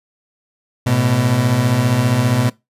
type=beating tone pair; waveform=30% pulse; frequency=109.7 / 124.7 Hz; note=A2 / B2; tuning=-5 / +17 cents; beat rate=15 Hz; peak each=-16 / -12 dBFS; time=0.86-2.5 s; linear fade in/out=10 ms; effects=noise-tail reverb RT60 0.2 s tail -21 dB re dry + resampled to 32000 Hz